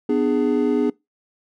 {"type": "chord", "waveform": "triangle", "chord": "G# diminished", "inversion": "first", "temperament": "just", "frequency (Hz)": [249.2, 299, 415.3], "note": ["B3", "D4", "G#4"], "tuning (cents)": [16, 31, 0], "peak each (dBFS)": -19, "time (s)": [0.09, 0.9], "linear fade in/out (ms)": 5, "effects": ["noise-tail reverb RT60 0.2 s tail -23 dB re dry"]}